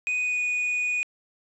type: tone with pitch glide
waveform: triangle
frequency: 2489 to 2469 Hz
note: D#7 to D#7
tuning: 0 to -14 cents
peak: -22 dBFS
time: 0.07-1.03 s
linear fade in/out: 0 ms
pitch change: -14 cents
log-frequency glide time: 0.22-0.39 s
effects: resampled to 22050 Hz + 9-bit